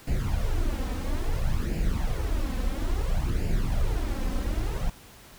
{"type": "noise with flanger", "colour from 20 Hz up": "brown", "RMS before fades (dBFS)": -26, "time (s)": [0.07, 4.9], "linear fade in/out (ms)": 5, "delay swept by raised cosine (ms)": [0.41, 3.91], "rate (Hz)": 0.59, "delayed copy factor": 0.8, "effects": ["pink hiss -50 dBFS RMS until 5.38 s"]}